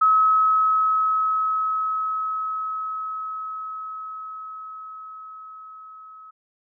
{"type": "tone with level ramp", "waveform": "sine", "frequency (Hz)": 1284, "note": "E6", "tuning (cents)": -46, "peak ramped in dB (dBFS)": [-13, -41], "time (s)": [0.01, 6.31], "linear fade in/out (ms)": 10, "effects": []}